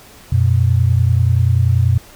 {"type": "tone pair together", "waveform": "sine", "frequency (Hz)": [90.7, 121.07], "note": ["F#2", "B2"], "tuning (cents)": [-34, -34], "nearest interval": "perfect fourth", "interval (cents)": 500, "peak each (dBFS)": -13, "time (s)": [0.32, 1.98], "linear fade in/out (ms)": 5, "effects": ["pink hiss -42 dBFS RMS until 2.15 s"]}